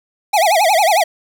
square tone with vibrato, 740 Hz, F#5, in tune, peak -11 dBFS, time 0.33-1.04 s, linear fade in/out 10 ms, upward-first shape sine, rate 11 Hz, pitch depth 260 cents each way, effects 7-bit

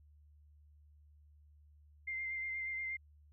sine tone with vibrato, 2093 Hz, C7, in tune, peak -37 dBFS, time 2.07-2.97 s, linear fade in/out 10 ms, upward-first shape sine, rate 8.4 Hz, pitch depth 19 cents each way, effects added 74 Hz sine -60 dBFS peak until 3.32 s

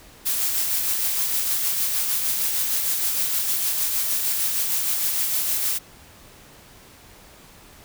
blue noise with tremolo, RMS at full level -22 dBFS, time 0.25-5.79 s, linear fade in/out 20 ms, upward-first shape sine, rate 6.5 Hz, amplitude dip 30%, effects pink hiss -48 dBFS RMS until 7.84 s

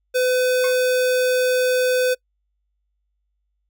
square tone, 505 Hz, B4, 39 cents sharp, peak -17 dBFS, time 0.14-2.15 s, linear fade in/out 20 ms
30% pulse tone with exponential decay, 1086 Hz, C#6, 36 cents flat, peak -24 dBFS, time 0.64-0.8 s, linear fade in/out 1 ms, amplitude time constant 34 ms
effects noise-tail reverb RT60 0.1 s tail -25 dB re dry + added 50 Hz sine -69 dBFS peak until 3.69 s

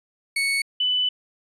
35% pulse / sine tone pair in turn, 2217 / 2993 Hz, C#7 / F#7, 0 / +19 cents, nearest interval perfect fourth, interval 519 cents, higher second, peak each -19 dBFS, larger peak neither, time 0.36-0.62 / 0.8-1.09 s, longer second, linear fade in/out 5 ms, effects resampled to 32000 Hz

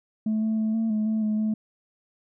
sine tone with pitch steps, 217.3 / 219.9 / 218.5 / 224.5 / 214.5 / 219 / 213.9 / 216.4 Hz, A3 / A3 / A3 / A3 / A3 / A3 / A3 / A3, -21 / -1 / -12 / +35 / -44 / -8 / -49 / -29 cents, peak -20 dBFS, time 0.26-1.54 s, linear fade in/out 5 ms, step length 160 ms, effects tanh soft clip ceiling -20 dBFS

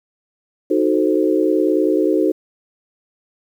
sine chord, D# diminished seventh, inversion none, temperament equal, 311.1 / 370 / 440 / 523.3 Hz, D#4 / F#4 / A4 / C5, 0 / 0 / 0 / 0 cents, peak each -17 / -18 / -20 / -22 dBFS, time 0.7-2.32 s, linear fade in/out 10 ms, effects 8-bit

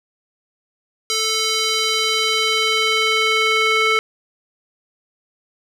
square tone with band-pass filter sweep, 439.9 Hz, A4, in tune, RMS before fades -18 dBFS, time 1.1-3.99 s, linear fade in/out 0 ms, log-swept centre 5000 to 2100 Hz, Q 1.5, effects none

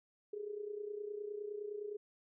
sine tone with amplitude modulation, 415.3 Hz, G#4, in tune, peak -37 dBFS, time 0.33-1.97 s, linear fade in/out 5 ms, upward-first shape sine, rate 29.7 Hz, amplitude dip 70%, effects none

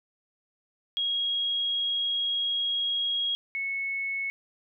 sine tone pair in turn, 3289 / 2201 Hz, G#7 / C#7, -18 / -13 cents, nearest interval perfect fifth, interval 695 cents, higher first, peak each -25 / -28 dBFS, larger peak first, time 0.97-3.35 / 3.55-4.3 s, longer first, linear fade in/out 0 ms, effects none

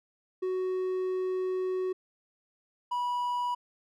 triangle tone pair in turn, 371.4 / 976.7 Hz, F#4 / B5, +7 / -20 cents, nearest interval octave + perfect fourth, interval 1673 cents, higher second, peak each -26 dBFS, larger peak neither, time 0.42-1.93 / 2.91-3.55 s, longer first, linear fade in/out 10 ms, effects none

